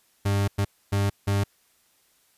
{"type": "tone bursts at uneven times", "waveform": "40% pulse", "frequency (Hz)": 100.2, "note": "G2", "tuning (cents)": 38, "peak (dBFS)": -20, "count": 4, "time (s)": [[0.25, 0.48], [0.58, 0.65], [0.92, 1.1], [1.27, 1.44]], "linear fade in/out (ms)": 10, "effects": ["white hiss -64 dBFS RMS until 2.37 s", "resampled to 32000 Hz"]}